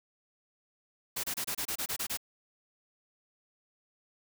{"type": "noise bursts", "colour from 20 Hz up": "white", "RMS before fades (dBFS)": -34, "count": 10, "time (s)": [1.16, 2.173], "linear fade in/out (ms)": 10, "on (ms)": 77, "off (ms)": 27, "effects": []}